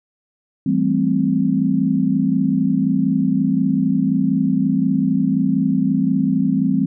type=chord; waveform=sine; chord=A minor seventh; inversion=second; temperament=equal; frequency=164.81 / 196 / 220 / 261.6 Hz; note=E3 / G3 / A3 / C4; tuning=0 / 0 / 0 / 0 cents; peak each=-22 / -19 / -23 / -18 dBFS; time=0.66-6.86 s; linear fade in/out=5 ms; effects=none